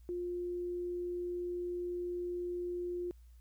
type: tone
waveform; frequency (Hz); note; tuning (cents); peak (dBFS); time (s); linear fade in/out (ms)
sine; 353; F4; +19; -35; 0.09-3.11; 0
effects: added 59 Hz sine -54 dBFS peak until 3.4 s + white hiss -75 dBFS RMS until 3.4 s